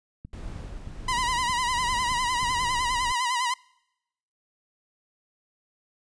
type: click train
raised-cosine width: 5 ms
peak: -27 dBFS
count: 8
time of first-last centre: 0.25-2.431 s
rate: 3.21 Hz
type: noise with tremolo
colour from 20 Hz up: brown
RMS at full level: -36 dBFS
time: 0.33-3.12 s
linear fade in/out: 2 ms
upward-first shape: sine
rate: 1.4 Hz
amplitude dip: 35%
type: tone with vibrato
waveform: sawtooth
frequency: 987.8 Hz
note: B5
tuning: in tune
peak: -20 dBFS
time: 1.08-3.54 s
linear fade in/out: 5 ms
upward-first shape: sine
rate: 9.9 Hz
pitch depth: 79 cents each way
effects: noise-tail reverb RT60 0.9 s tail -26 dB re dry + resampled to 22050 Hz